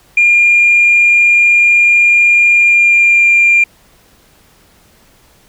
sine tone with pitch glide, 2408 to 2390 Hz, D7 to D7, +43 to +30 cents, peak -4 dBFS, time 0.17-3.64 s, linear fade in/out 5 ms, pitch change -13 cents, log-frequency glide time 2.49-3.27 s, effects tanh soft clip ceiling -1 dBFS + pink hiss -48 dBFS RMS until 5.48 s

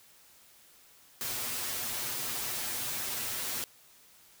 white noise with comb filter, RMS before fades -35 dBFS, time 1.21-3.64 s, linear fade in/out 0 ms, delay 8.2 ms, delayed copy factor +0.9, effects white hiss -59 dBFS RMS until 4.4 s

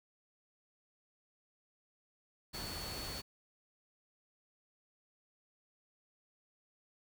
sine tone in noise, 4435 Hz, C#8, in tune, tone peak -45 dBFS, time 2.53-3.22 s, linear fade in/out 20 ms, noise pink, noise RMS -44 dBFS, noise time 2.53-3.22 s, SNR -4 dB, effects none

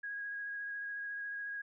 sine tone with vibrato, 1647 Hz, G#6, 15 cents flat, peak -38 dBFS, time 0.03-1.62 s, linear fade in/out 10 ms, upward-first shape sine, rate 14 Hz, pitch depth 16 cents each way, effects none

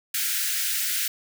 white high-pass noise, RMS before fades -26 dBFS, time 0.14-1.08 s, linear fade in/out 5 ms, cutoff 1400 Hz, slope 96 dB/octave, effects none

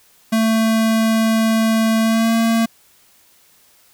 square tone with pitch glide, 222.9 to 227.3 Hz, A3 to A#3, +23 to -43 cents, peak -14 dBFS, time 0.32-2.66 s, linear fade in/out 10 ms, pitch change +34 cents, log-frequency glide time 2.01-2.33 s, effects white hiss -53 dBFS RMS until 3.93 s

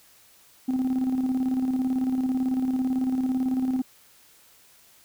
sine tone with tremolo, 258.3 Hz, C4, 22 cents flat, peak -18 dBFS, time 0.68-3.82 s, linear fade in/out 10 ms, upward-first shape square, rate 18 Hz, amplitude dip 50%, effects tanh soft clip ceiling -20 dBFS + white hiss -56 dBFS RMS until 5.04 s

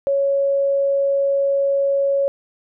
sine tone, 555 Hz, C#5, 2 cents sharp, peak -15 dBFS, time 0.07-2.28 s, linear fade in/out 0 ms, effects none

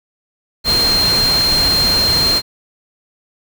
sine tone in noise, 4186 Hz, C8, in tune, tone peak -12 dBFS, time 0.64-2.42 s, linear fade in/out 50 ms, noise pink, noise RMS -20 dBFS, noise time 0.64-2.42 s, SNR +5 dB, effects none

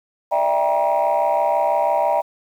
sine chord, E half-diminished seventh, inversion third, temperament just, 593.3 / 659.3 / 791.1 / 949.3 Hz, D5 / E5 / G5 / Bb5, +18 / 0 / +16 / +31 cents, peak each -20 dBFS, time 0.31-2.22 s, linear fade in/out 20 ms, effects tanh soft clip ceiling -10 dBFS + 8-bit

